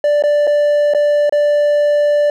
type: tone with dropouts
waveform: triangle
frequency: 587.3 Hz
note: D5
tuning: in tune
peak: -8 dBFS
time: 0.04-2.3 s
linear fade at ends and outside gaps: 2 ms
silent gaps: 0.224-0.237 / 0.47-0.474 / 0.937-0.947 / 1.295-1.324 s
effects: none